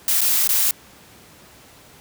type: noise with dropouts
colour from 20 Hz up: blue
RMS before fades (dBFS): -18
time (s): 0.08-0.71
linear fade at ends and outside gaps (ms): 1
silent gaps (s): 0.208-0.215 / 0.475-0.491
effects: pink hiss -47 dBFS RMS until 2 s + high-pass 80 Hz 12 dB/octave